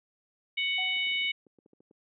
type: harmonic tone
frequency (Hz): 743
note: F#5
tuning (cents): +7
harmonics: 3 / 4 / 5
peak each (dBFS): -29 / -31 / -37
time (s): 0.57-1.32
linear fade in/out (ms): 10
type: tone with exponential decay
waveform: sine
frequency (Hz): 748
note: F#5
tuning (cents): +19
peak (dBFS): -36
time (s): 0.78-1.24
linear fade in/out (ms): 5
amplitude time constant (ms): 98
type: clicks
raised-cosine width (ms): 3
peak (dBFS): -37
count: 12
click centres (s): 0.966 / 1.07 / 1.115 / 1.156 / 1.215 / 1.25 / 1.467 / 1.587 / 1.661 / 1.733 / 1.805 / 1.911
effects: high-pass 400 Hz 12 dB/octave